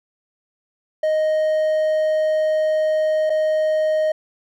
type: tone with dropouts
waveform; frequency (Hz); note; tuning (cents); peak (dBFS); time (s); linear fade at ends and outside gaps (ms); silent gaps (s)
triangle; 622.3; D#5; 0; -14; 1.03-4.12; 5; 3.297-3.301
effects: none